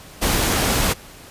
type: noise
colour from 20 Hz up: pink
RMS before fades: -19 dBFS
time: 0.21-0.94 s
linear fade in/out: 20 ms
effects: pink hiss -42 dBFS RMS until 1.3 s + resampled to 32000 Hz